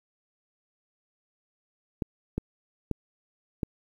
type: clicks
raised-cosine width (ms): 3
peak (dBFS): -15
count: 4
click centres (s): 2.022 / 2.38 / 2.913 / 3.632
effects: 9-bit